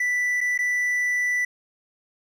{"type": "tone with dropouts", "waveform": "triangle", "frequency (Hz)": 1975.5, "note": "B6", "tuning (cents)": 0, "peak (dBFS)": -19, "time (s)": [0, 1.45], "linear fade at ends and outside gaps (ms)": 5, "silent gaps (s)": [[0.407, 0.411], [0.578, 0.588]], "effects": []}